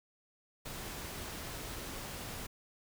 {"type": "noise", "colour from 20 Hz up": "pink", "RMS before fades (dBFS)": -43, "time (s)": [0.65, 2.47], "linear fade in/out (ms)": 10, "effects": []}